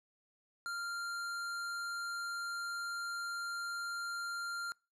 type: tone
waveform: square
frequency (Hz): 1391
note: F6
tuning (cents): -7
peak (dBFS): -38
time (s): 0.66-4.72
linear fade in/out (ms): 0
effects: noise-tail reverb RT60 0.3 s tail -25 dB re dry + low-pass 10000 Hz 12 dB/octave